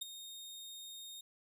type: tone with ADSR envelope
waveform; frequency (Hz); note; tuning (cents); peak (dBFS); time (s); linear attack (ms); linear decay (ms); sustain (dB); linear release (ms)
sawtooth; 3697; A#7; -15; -32; 0.01-1.21; 11; 12; -12; 6
effects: none